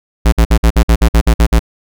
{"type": "tone bursts", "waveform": "square", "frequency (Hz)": 56.7, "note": "A#1", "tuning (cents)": -47, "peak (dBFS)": -6, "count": 11, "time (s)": [0.25, 1.594], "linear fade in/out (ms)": 10, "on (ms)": 74, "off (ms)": 53, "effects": []}